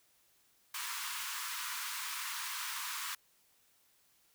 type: high-pass noise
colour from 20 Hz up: pink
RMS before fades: -40 dBFS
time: 0.74-3.15 s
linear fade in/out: 5 ms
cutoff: 940 Hz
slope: 96 dB/octave
effects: white hiss -70 dBFS RMS until 4.34 s